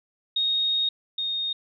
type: tone pair in turn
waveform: sine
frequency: 3729 / 3701 Hz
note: A#7 / A#7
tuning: 0 / -13 cents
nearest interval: unison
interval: 13 cents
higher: first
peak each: -21 / -25 dBFS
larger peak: first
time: 0.36-0.89 / 1.18-1.53 s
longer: first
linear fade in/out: 5 ms
effects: none